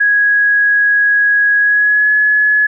sine tone with pitch glide, 1661.2 to 1699 Hz, G#6 to G#6, 0 to +39 cents, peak -8 dBFS, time 0-2.67 s, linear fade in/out 10 ms, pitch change +39 cents, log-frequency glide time 1.59-2.11 s, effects none

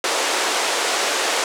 pink band-pass noise, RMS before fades -21 dBFS, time 0.04-1.44 s, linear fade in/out 2 ms, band 410 to 8700 Hz, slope 24 dB/octave, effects none

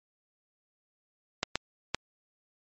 clicks, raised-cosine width 0.2 ms, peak -9 dBFS, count 3, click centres 1.431 / 1.556 / 1.946 s, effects MP3 32 kbps

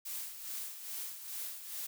blue noise with tremolo, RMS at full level -40 dBFS, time 0.05-1.87 s, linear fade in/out 10 ms, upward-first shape sine, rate 2.4 Hz, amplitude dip 60%, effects none

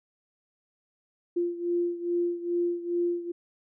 sine beating tone pair, 346.8 / 349.2 Hz, F4 / F4, -12 / 0 cents, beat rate 2.4 Hz, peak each -27 / -31 dBFS, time 1.36-3.32 s, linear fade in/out 10 ms, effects none

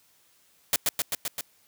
white noise with echo, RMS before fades -22 dBFS, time 0.73-0.76 s, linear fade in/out 2 ms, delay 130 ms, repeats 5, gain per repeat -2 dB, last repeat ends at 1.41 s, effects white hiss -63 dBFS RMS until 1.67 s + high-pass 60 Hz 12 dB/octave

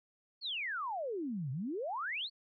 sine exponential two-way sweep, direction down then up, 4560 to 123.47 to 4560 Hz, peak -35 dBFS, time 0.41-2.3 s, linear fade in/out 50 ms, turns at 1.51 s, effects AAC 64 kbps

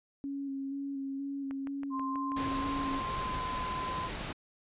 sine tone with vibrato, 275.4 Hz, C#4, 11 cents flat, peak -34 dBFS, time 0.24-2.99 s, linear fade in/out 0 ms, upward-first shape square, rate 2.1 Hz, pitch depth 18 cents each way
click train, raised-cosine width 0.5 ms, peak -31 dBFS, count 6, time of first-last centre 1.51-2.319 s, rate 6.18 Hz
sine tone with pitch glide, 1046.5 to 1023.2 Hz, C6 to C6, 0 to -39 cents, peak -34 dBFS, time 1.9-4.1 s, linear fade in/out 50 ms, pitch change -39 cents, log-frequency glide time 3.18-3.31 s
pink noise, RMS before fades -38 dBFS, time 2.36-4.33 s, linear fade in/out 10 ms
effects resampled to 8000 Hz

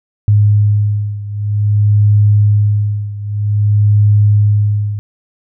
sine beating tone pair, 103.83 / 104.35 Hz, G#2 / G#2, 0 / +9 cents, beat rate 0.52 Hz, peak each -10 / -13 dBFS, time 0.28-4.99 s, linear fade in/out 0 ms, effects none

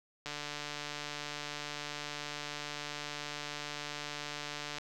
click train, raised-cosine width 0.2 ms, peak -22 dBFS, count 666, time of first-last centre 0.26-4.784 s, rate 147 Hz, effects none

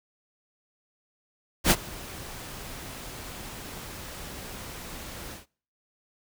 pink noise with ADSR envelope, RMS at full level -17 dBFS, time 1.64-5.46 s, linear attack 68 ms, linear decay 46 ms, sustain -23 dB, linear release 140 ms, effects noise-tail reverb RT60 0.5 s tail -26 dB re dry

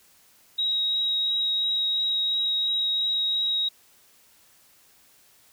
sine tone with vibrato, 3811 Hz, A#7, 38 cents sharp, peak -22 dBFS, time 0.58-3.69 s, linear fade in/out 10 ms, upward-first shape triangle, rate 2.9 Hz, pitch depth 10 cents each way, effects white hiss -58 dBFS RMS until 5.52 s

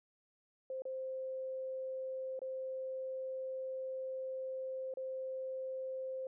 sine tone with dropouts, 523.3 Hz, C5, in tune, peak -38 dBFS, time 0.7-6.27 s, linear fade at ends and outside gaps 2 ms, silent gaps 0.821-0.853 / 2.392-2.417 / 4.939-4.971 s, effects none

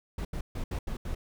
brown noise bursts at uneven times, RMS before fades -33 dBFS, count 6, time 0.18-0.25 / 0.33-0.41 / 0.55-0.64 / 0.71-0.79 / 0.87-0.97 / 1.05-1.15 s, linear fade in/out 5 ms, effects none

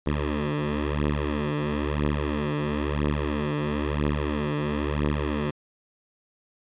10% pulse beating tone pair, 73.4 / 74.4 Hz, D2 / D2, 0 / +23 cents, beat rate 1 Hz, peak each -19 dBFS, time 0.06-5.51 s, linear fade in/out 10 ms, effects resampled to 8000 Hz

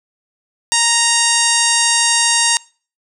harmonic tone, 932.3 Hz, A#5, in tune, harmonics 1 / 2 / 3 / 4 / 5 / 6 / 7 / 8 / 9 / 10, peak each -21 / -21 / -21 / -21 / -21 / -21 / -21 / -21 / -21 / -21 dBFS, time 0.72-2.57 s, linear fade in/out 0 ms, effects noise-tail reverb RT60 0.4 s tail -24 dB re dry

